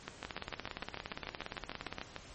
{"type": "two click trains", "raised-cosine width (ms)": 0.3, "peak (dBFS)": [-23, -22], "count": [15, 31], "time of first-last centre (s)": [[0.08, 2.163], [0.25, 1.984]], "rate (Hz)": [6.72, 17.3], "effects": ["pink hiss -53 dBFS RMS until 2.34 s", "MP3 32 kbps"]}